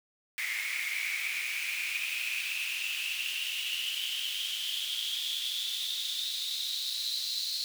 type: noise with high-pass filter sweep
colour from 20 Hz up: pink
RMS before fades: -34 dBFS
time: 0.38-7.64 s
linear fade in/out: 0 ms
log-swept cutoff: 2100 to 4200 Hz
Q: 9.7
effects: none